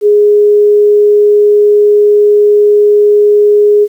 sine tone, 415.3 Hz, G#4, in tune, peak -3 dBFS, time 0.01-3.88 s, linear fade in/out 50 ms, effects 7-bit

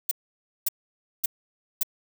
violet noise bursts, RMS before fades -23 dBFS, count 4, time 0.09-1.832 s, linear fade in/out 5 ms, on 23 ms, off 550 ms, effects none

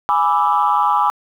sine chord, E dominant seventh, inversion first, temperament equal, 830.6 / 987.8 / 1174.7 / 1318.5 Hz, G#5 / B5 / D6 / E6, 0 / 0 / 0 / 0 cents, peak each -17 / -17 / -17 / -22 dBFS, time 0.09-1.1 s, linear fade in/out 0 ms, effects tanh soft clip ceiling -4 dBFS + 8-bit

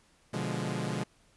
sawtooth chord, B diminished seventh, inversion none, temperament equal, 123.47 / 146.83 / 174.61 / 207.7 Hz, B2 / D3 / F3 / Ab3, 0 / 0 / 0 / 0 cents, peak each -33 dBFS, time 0.33-1.04 s, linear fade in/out 10 ms, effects pink hiss -65 dBFS RMS until 1.36 s + resampled to 24000 Hz

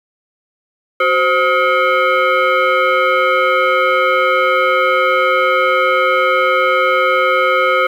sine tone with frequency modulation, 373.3 Hz, F#4, 15 cents sharp, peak -10 dBFS, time 1-7.87 s, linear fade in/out 5 ms, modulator 896 Hz, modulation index 2, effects 7-bit

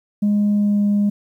sine tone with pitch glide, 206.5 to 204.7 Hz, G#3 to G#3, -10 to -25 cents, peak -12 dBFS, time 0.22-1.1 s, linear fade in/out 10 ms, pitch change -15 cents, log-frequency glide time 0.53-0.84 s, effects tanh soft clip ceiling -12 dBFS + 9-bit

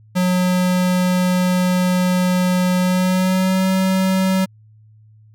square tone with pitch glide, 181.7 to 188.87 Hz, F#3 to F#3, -31 to +36 cents, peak -15 dBFS, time 0.15-4.46 s, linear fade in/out 20 ms, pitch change +67 cents, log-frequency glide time 2.79-3.68 s, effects added 108 Hz sine -45 dBFS peak until 5.34 s

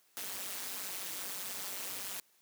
white noise with amplitude modulation, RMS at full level -37 dBFS, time 0.17-2.2 s, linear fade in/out 0 ms, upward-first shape sine, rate 192 Hz, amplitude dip 90%, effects white hiss -69 dBFS RMS until 2.41 s + high-pass 150 Hz 12 dB/octave

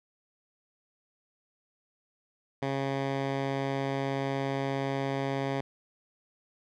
10% pulse tone with low-pass filter, 136.8 Hz, C#3, 23 cents flat, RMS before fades -31 dBFS, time 2.62-5.61 s, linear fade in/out 5 ms, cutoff 3600 Hz, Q 0.58, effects none

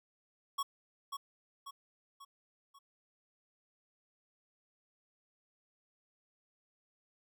square tone with echo, 1108.7 Hz, C#6, in tune, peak -33 dBFS, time 0.58-0.63 s, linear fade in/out 10 ms, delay 540 ms, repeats 4, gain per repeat -6 dB, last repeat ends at 2.79 s, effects none

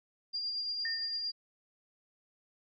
sine tone with tremolo, 4794 Hz, D8, 35 cents sharp, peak -32 dBFS, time 0.33-1.32 s, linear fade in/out 20 ms, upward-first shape sine, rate 8.8 Hz, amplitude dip 30%
sine tone with exponential decay, 1823 Hz, A#6, 39 cents flat, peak -32 dBFS, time 0.85-1.31 s, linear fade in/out 2 ms, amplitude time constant 100 ms
effects none

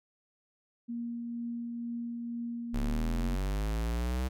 sine tone with tremolo, 235.7 Hz, A#3, 19 cents sharp, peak -33 dBFS, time 0.88-3.36 s, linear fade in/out 20 ms, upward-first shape triangle, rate 2.1 Hz, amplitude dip 25%
square linear sweep, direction up, 33.91 to 65.1 Hz, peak -30 dBFS, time 2.73-4.29 s, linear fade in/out 20 ms
effects none

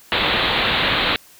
white low-pass noise, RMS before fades -19 dBFS, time 0.12-1.16 s, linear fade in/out 0 ms, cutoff 4100 Hz, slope 96 dB/octave, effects white hiss -48 dBFS RMS until 1.39 s

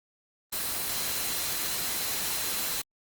sine tone in noise, 4082 Hz, C8, 44 cents flat, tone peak -40 dBFS, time 0.52-2.82 s, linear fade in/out 10 ms, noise white, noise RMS -31 dBFS, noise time 0.52-2.82 s, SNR -12 dB, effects Opus 24 kbps

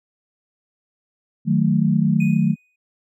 sine chord, D# diminished, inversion none, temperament equal, 155.56 / 185 / 220 Hz, D#3 / F#3 / A3, 0 / 0 / 0 cents, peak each -19 dBFS, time 1.45-2.56 s, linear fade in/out 50 ms
triangle tone with exponential decay, 2489 Hz, D#7, in tune, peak -26 dBFS, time 2.2-2.76 s, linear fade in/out 5 ms, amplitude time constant 120 ms
effects none

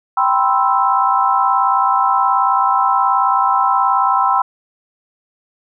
sine chord, C major seventh, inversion second, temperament equal, 784 / 987.8 / 1046.5 / 1318.5 Hz, G5 / B5 / C6 / E6, 0 / 0 / 0 / 0 cents, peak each -17 dBFS, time 0.17-4.42 s, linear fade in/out 5 ms, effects none

